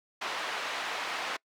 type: band-pass noise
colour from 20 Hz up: pink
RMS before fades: -35 dBFS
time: 0.21-1.37 s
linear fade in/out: 10 ms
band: 800 to 3400 Hz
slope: 12 dB/octave
effects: noise-tail reverb RT60 0.1 s tail -25 dB re dry